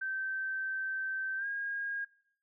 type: tone with pitch glide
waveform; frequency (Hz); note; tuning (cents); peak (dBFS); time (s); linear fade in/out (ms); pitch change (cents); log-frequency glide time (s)
sine; 1551 to 1628.1; G6 to G#6; -19 to -35; -33; 0.01-2.05; 10; +84; 1.37-1.46
effects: noise-tail reverb RT60 0.6 s tail -20 dB re dry

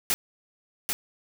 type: noise with echo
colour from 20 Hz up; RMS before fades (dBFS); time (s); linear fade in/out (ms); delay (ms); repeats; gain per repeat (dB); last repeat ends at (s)
white; -24; 0.1-0.14; 0; 790; 1; -4; 0.93
effects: none

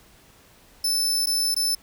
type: tone with dropouts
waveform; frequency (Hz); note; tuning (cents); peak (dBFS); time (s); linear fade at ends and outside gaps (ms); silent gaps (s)
sawtooth; 5274; E8; 0; -18; 0.84-1.75; 5; 1.26-1.269 / 1.545-1.563
effects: pink hiss -54 dBFS RMS until 1.82 s

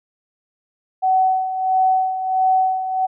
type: tone with tremolo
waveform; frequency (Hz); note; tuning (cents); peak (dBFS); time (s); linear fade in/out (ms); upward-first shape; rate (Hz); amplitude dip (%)
sine; 753; F#5; +30; -12; 1.02-3.07; 20; sine; 1.5; 65
effects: none

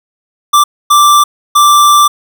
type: tone bursts at uneven times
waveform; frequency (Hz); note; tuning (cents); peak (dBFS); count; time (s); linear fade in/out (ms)
square; 1174.7; D6; 0; -4; 3; 0.53-0.64 / 0.9-1.24 / 1.55-2.08; 10
effects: none

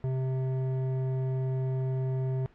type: tone with hard clipping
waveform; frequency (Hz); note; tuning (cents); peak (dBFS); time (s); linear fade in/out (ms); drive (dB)
triangle; 130.81; C3; 0; -29; 0.04-2.46; 0; 14
effects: pink hiss -59 dBFS RMS until 2.54 s + low-pass 2000 Hz 12 dB/octave

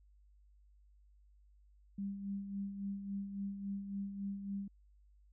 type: tone with tremolo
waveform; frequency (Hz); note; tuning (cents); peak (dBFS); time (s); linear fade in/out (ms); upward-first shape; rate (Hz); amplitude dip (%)
sine; 198.4; G3; +21; -36; 1.98-4.68; 5; sine; 3.6; 55
effects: added 50 Hz sine -62 dBFS peak until 5.32 s

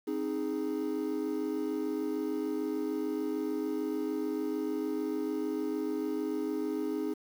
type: chord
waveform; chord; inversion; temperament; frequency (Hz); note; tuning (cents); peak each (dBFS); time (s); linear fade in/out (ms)
triangle; Ab major; first; equal with one note detuned; 264.4 / 311.1 / 415.3; C4 / Eb4 / Ab4; +18 / 0 / 0; -34 / -31 / -33; 0.07-7.14; 10
effects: tanh soft clip ceiling -21 dBFS + 9-bit

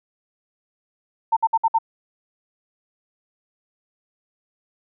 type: tone bursts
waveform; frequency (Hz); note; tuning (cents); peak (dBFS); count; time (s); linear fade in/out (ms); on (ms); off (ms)
sine; 903; A5; +45; -14; 5; 1.32-1.787; 10; 47; 58
effects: none

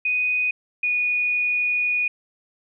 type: tone pair in turn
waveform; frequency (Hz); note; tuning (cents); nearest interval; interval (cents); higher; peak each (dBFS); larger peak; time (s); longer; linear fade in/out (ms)
sine; 2489 / 2462; D#7 / D#7; 0 / -19; unison; 19; first; -19; neither; 0.05-0.51 / 0.83-2.08; second; 5
effects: none

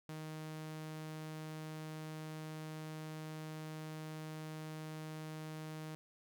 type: tone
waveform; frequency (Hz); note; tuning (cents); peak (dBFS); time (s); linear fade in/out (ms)
sawtooth; 156.2; D#3; +7; -40; 0.09-5.95; 0
effects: none

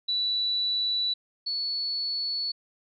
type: tone pair in turn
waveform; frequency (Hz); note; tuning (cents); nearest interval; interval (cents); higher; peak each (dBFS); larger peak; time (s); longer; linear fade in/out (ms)
sine; 3951 / 4420; B7 / C#8; 0 / -6; major second; 194; second; -24 / -27; first; 0.08-1.14 / 1.46-2.52; neither; 10
effects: none

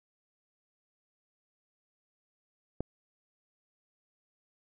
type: click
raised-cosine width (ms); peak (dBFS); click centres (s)
2; -19; 2.806
effects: none

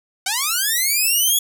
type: linear sweep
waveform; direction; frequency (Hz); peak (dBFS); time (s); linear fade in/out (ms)
5% pulse; up; 730 to 3398; -7; 0.26-1.39; 5
effects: none

